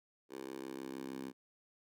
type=tone with high-pass filter sweep; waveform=10% pulse; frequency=66.5 Hz; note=C2; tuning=29 cents sharp; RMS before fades=-45 dBFS; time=0.29-1.33 s; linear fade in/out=50 ms; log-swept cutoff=380 to 250 Hz; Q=2.4; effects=none